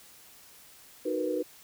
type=chord; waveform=sine; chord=B major seventh; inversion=first; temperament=just; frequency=308.7 / 370.4 / 463 / 493.9 Hz; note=D#4 / F#4 / A#4 / B4; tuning=-14 / +2 / -12 / 0 cents; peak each=-33 / -34 / -36 / -31 dBFS; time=1.05-1.43 s; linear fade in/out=10 ms; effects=white hiss -54 dBFS RMS until 1.63 s